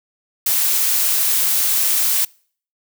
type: noise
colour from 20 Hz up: blue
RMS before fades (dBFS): -17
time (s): 0.46-2.25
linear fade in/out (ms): 5
effects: noise-tail reverb RT60 0.5 s tail -26 dB re dry